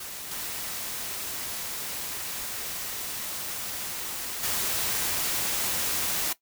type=noise with level steps; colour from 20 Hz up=white; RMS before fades=-38 / -34 / -28 dBFS; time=0-6.33 s; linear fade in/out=5 ms; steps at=0.31 / 4.43 s; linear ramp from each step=5 ms; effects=noise-tail reverb RT60 0.1 s tail -17 dB re dry